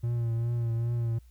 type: tone with vibrato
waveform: triangle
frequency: 117 Hz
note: A#2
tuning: 7 cents sharp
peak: -24 dBFS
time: 0.03-1.19 s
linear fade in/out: 10 ms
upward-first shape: triangle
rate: 2.5 Hz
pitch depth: 41 cents each way
effects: added 60 Hz sine -51 dBFS peak until 1.3 s + white hiss -69 dBFS RMS until 1.3 s